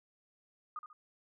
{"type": "tone with echo", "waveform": "sine", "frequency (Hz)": 1229, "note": "D#6", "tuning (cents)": -22, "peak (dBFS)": -38, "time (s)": [0.76, 0.79], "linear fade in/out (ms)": 2, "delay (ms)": 70, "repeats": 2, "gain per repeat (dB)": -8, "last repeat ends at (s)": 0.93, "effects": []}